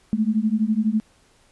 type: beating tone pair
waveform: sine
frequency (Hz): 211 / 223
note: G#3 / A3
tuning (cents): +28 / +23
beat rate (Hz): 12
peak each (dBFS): -21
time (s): 0.13-1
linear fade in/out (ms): 0
effects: pink hiss -58 dBFS RMS until 1.51 s + resampled to 24000 Hz